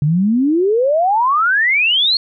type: exponential sweep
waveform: sine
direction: up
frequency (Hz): 140.5 to 4367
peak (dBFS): -11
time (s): 0.02-2.17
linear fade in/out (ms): 2
effects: none